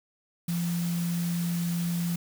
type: tone in noise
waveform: sine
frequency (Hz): 171.9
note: F3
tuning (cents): -27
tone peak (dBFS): -26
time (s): 0.48-2.16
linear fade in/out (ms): 5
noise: white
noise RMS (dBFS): -40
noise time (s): 0.48-2.16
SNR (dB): +11
effects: none